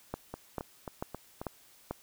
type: two click trains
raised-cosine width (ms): 1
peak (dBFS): -24 / -20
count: 5 / 5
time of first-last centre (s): 0.34-1.415 / 0.14-1.91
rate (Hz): 3.72 / 2.26
effects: white hiss -60 dBFS RMS until 2.02 s